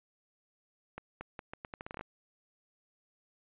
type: accelerating click train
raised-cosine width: 0.5 ms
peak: -26 dBFS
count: 13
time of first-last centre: 0.98-2.011 s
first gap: 230 ms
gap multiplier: 0.79
effects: resampled to 8000 Hz